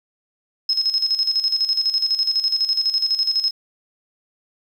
sine tone with tremolo, 5160 Hz, E8, 38 cents flat, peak -15 dBFS, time 0.69-3.51 s, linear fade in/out 5 ms, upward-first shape square, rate 12 Hz, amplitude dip 65%, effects 8-bit

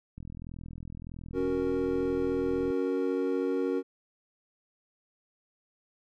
click train, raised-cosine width 5 ms, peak -30 dBFS, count 106, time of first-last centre 0.18-2.704 s, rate 41.6 Hz
triangle chord, F# major, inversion second, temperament equal, 277.2 / 370 / 466.2 Hz, C#4 / F#4 / A#4, 0 / 0 / 0 cents, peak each -29 dBFS, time 1.33-3.83 s, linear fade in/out 50 ms
effects none

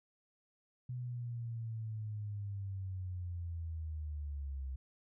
sine linear sweep, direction down, 125.5 to 65.1 Hz, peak -38 dBFS, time 0.89-4.76 s, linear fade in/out 5 ms, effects none

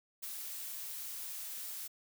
blue noise with ADSR envelope, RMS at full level -41 dBFS, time 0.22-1.88 s, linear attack 16 ms, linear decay 24 ms, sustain -2 dB, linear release 14 ms, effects none

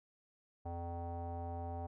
square tone with low-pass filter, 85.5 Hz, F2, 36 cents flat, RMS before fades -42 dBFS, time 0.65-1.87 s, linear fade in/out 10 ms, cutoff 750 Hz, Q 6.4, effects none

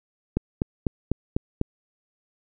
click train, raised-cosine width 3 ms, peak -9 dBFS, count 6, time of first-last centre 0.37-1.614 s, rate 4.02 Hz, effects none

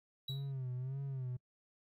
triangle tone with exponential decay, 3892 Hz, B7, 26 cents flat, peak -36 dBFS, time 0.28-0.52 s, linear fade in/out 5 ms, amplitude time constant 51 ms
triangle tone with vibrato, 131.7 Hz, C3, 12 cents sharp, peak -35 dBFS, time 0.29-1.37 s, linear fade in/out 10 ms, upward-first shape sine, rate 1.7 Hz, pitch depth 91 cents each way
effects noise-tail reverb RT60 0.1 s tail -26 dB re dry + tanh soft clip ceiling -31 dBFS

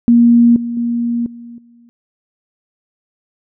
sine tone with level steps, 236.3 Hz, A#3, 24 cents sharp, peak -5 / -18 / -14 / -30 / -43 dBFS, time 0.08-1.89 s, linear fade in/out 0 ms, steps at 0.56 / 0.77 / 1.26 / 1.58 s, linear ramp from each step 2 ms, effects none

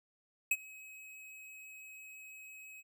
square tone with ADSR envelope, 2551 Hz, D#7, 43 cents sharp, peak -26 dBFS, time 0.51-2.83 s, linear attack 5 ms, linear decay 43 ms, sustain -24 dB, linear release 34 ms, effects none

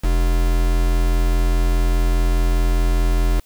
triangle tone with quantisation, 42.44 Hz, F1, 49 cents flat, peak -12 dBFS, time 0.03-3.41 s, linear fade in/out 20 ms, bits 4, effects white hiss -56 dBFS RMS until 3.45 s

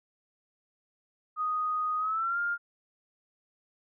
sine tone with pitch glide, 1244.5 to 1405 Hz, D#6 to F6, 0 to +10 cents, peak -27 dBFS, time 1.36-2.58 s, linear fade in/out 50 ms, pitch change +210 cents, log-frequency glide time 1.98-2.39 s, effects none

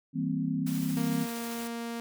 sine chord, C dominant seventh, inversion first, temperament equal with one note detuned, 161.89 / 196 / 233.1 / 261.6 Hz, E3 / G3 / Bb3 / C4, -31 / 0 / 0 / 0 cents, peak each -32 / -35 / -35 / -31 dBFS, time 0.13-1.27 s, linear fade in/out 50 ms
white noise with tremolo, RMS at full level -42 dBFS, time 0.66-1.68 s, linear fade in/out 10 ms, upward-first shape triangle, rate 13 Hz, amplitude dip 25%
sawtooth tone, 233.1 Hz, A#3, in tune, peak -30 dBFS, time 0.97-2 s, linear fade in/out 0 ms
effects none

